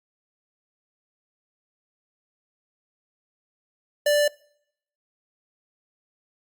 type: tone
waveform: square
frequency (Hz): 587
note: D5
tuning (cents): -1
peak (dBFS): -18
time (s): 4.06-4.28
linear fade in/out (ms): 5
effects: noise-tail reverb RT60 0.7 s tail -24 dB re dry + Opus 48 kbps